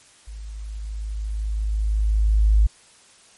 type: tone with level ramp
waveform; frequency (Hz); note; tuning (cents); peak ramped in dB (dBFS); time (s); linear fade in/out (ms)
sine; 52.8; G#1; +29; -33 to -11; 0.27-2.67; 10
effects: white hiss -52 dBFS RMS until 3.37 s + MP3 48 kbps